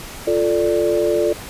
sine chord, D minor, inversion first, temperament equal, 349.2 / 440 / 587.3 Hz, F4 / A4 / D5, 0 / 0 / 0 cents, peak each -19 dBFS, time 0.27-1.33 s, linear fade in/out 5 ms, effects pink hiss -34 dBFS RMS until 1.49 s + resampled to 32000 Hz

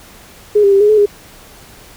sine tone with pitch steps, 417.5 / 398.4 / 393.5 / 416.6 / 429.3 / 409.8 Hz, G#4 / G4 / G4 / G#4 / A4 / G#4, +9 / +28 / +7 / +5 / -43 / -23 cents, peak -6 dBFS, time 0.55-1.06 s, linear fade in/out 10 ms, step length 85 ms, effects pink hiss -40 dBFS RMS until 1.96 s

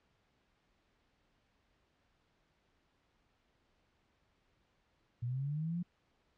sine linear sweep, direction up, 116.54 to 178.6 Hz, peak -34 dBFS, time 5.22-5.83 s, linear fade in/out 10 ms, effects pink hiss -75 dBFS RMS until 6.37 s + low-pass 4000 Hz 12 dB/octave

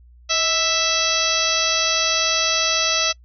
harmonic tone with a mistuned harmonic, 659.3 Hz, E5, in tune, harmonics 1 / 2 / 3 / 4 / 5 / 6 / 7 / 8 / 9, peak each -28 / -26 / -30 / -25 / -26 / -25 / -27 / -26 / -24 dBFS, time 0.29-3.13 s, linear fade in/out 20 ms, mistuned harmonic 1, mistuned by -57 cents, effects noise-tail reverb RT60 0.1 s tail -25 dB re dry + added 60 Hz sine -45 dBFS peak until 3.24 s

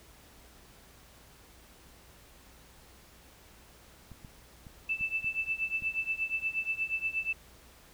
clicks, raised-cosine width 5 ms, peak -35 dBFS, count 6, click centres 4.117 / 4.248 / 4.668 / 5.01 / 5.245 / 5.823 s
sine tone with tremolo, 2643 Hz, E7, 4 cents sharp, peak -26 dBFS, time 4.89-7.33 s, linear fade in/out 5 ms, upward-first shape triangle, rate 8.4 Hz, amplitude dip 95%
effects added 60 Hz sine -61 dBFS peak until 7.93 s + pink hiss -57 dBFS RMS until 7.93 s

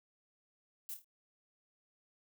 violet noise with echo, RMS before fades -43 dBFS, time 0.89-0.94 s, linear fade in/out 0 ms, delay 26 ms, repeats 4, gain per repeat -7 dB, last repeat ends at 1.044 s, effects none

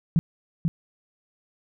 sine tone with echo, 164.81 Hz, E3, in tune, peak -15 dBFS, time 0.16-0.19 s, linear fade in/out 0 ms, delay 490 ms, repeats 1, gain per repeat -4 dB, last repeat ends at 0.68 s, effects none

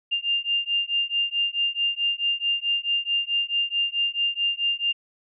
sine beating tone pair, 2797 / 2801.6 Hz, F7 / F7, +2 / +5 cents, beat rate 4.6 Hz, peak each -25 dBFS, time 0.11-4.93 s, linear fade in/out 20 ms, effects none

